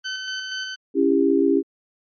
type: tone with tremolo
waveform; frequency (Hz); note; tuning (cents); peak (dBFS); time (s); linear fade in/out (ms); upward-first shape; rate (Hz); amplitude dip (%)
20% pulse; 1524; G6; -49; -21; 0.04-0.76; 20; square; 4.2; 30
type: chord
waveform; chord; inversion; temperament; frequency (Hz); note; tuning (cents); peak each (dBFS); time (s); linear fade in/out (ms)
sine; C# diminished; none; just; 277.2 / 332.6 / 399.1; C#4 / E4 / G4; 0 / +16 / +31; -19 / -20 / -19; 0.94-1.63; 50
effects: MP3 32 kbps